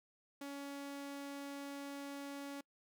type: tone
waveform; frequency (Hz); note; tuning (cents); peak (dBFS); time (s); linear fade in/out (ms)
sawtooth; 281; C#4; +24; -40; 0.41-2.61; 5
effects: noise-tail reverb RT60 0.1 s tail -25 dB re dry